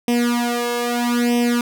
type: tone with flanger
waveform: sawtooth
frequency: 240 Hz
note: B3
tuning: 49 cents flat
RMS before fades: -19 dBFS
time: 0.08-1.61 s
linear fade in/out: 2 ms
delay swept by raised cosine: 0.35 to 1.85 ms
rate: 0.78 Hz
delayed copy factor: +1
effects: none